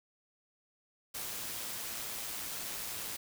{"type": "noise with amplitude modulation", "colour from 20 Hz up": "white", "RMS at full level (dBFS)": -39, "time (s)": [1.14, 3.17], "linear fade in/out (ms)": 10, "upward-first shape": "sine", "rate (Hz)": 112, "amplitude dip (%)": 25, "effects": []}